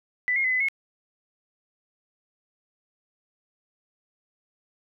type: tone with pitch steps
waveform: sine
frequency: 1990 / 2143 / 2029 / 2014 / 2178 Hz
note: B6 / C7 / B6 / B6 / C#7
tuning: +13 / +41 / +46 / +33 / -31 cents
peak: -21 dBFS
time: 0.28-0.685 s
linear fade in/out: 0 ms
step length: 81 ms
effects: none